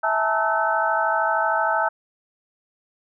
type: tone cluster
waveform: sine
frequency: 654 / 852 / 905 / 1302 / 1523 Hz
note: E5 / G#5 / A5 / E6 / F#6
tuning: -14 / +44 / +48 / -22 / +50 cents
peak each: -25 dBFS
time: 0.03-1.89 s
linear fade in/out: 10 ms
effects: none